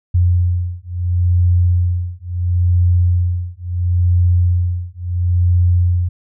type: beating tone pair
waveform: sine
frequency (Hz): 88.1 / 88.83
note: F2 / F2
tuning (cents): +16 / +30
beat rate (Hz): 0.73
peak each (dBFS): -15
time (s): 0.14-6.09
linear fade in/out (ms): 10
effects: none